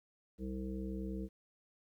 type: harmonic tone with a mistuned harmonic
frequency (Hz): 64.3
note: C2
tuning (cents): -30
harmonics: 1 / 3 / 5 / 7 / 8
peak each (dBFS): -42 / -41 / -45 / -48 / -56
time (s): 0.38-1.29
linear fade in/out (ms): 50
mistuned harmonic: 8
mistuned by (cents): +15
effects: 12-bit